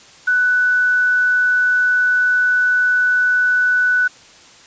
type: tone with quantisation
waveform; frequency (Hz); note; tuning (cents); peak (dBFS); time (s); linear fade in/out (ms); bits
sine; 1489; F#6; +11; -12; 0.27-4.08; 10; 6
effects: white hiss -44 dBFS RMS until 4.66 s + resampled to 16000 Hz